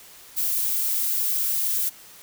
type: noise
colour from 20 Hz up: violet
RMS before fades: -24 dBFS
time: 0.36-1.9 s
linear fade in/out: 20 ms
effects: white hiss -47 dBFS RMS until 2.22 s